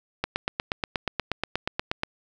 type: click train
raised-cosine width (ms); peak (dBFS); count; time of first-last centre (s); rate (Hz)
0.3; -9; 16; 0.24-2.034; 8.36
effects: none